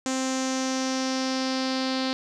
sawtooth tone with low-pass filter sweep, 261.8 Hz, C4, 1 cent sharp, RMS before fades -27 dBFS, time 0.06-2.13 s, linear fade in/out 0 ms, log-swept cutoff 7000 to 4400 Hz, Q 4.1, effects none

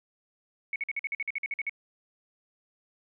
sine tone bursts, 2217 Hz, C#7, in tune, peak -28 dBFS, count 13, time 0.73-1.695 s, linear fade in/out 2 ms, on 29 ms, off 49 ms, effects none

